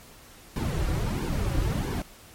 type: noise with flanger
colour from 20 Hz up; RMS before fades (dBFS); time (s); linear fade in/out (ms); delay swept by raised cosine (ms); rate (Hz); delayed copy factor
brown; -27; 0.56-2.02; 2; 1.5 to 4.7; 1.5; -0.75
effects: pink hiss -50 dBFS RMS until 2.34 s + MP3 64 kbps